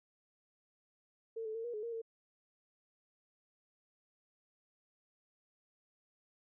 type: tone with pitch steps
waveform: sine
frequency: 451.5 / 436.3 / 453.7 / 477.6 / 424.4 / 466.4 / 453.3 Hz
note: A4 / A4 / A#4 / A#4 / G#4 / A#4 / A#4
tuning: +45 / -15 / -47 / +42 / +38 / +1 / -48 cents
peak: -38 dBFS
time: 1.36-2.018 s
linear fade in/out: 10 ms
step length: 94 ms
effects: none